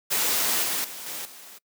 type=noise with level steps; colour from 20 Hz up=white; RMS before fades=-24 / -27 / -38 / -34 / -45 dBFS; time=0.1-1.59 s; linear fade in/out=20 ms; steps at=0.63 / 0.84 / 1.06 / 1.25 s; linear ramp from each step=5 ms; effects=noise-tail reverb RT60 0.1 s tail -25 dB re dry + high-pass 200 Hz 12 dB/octave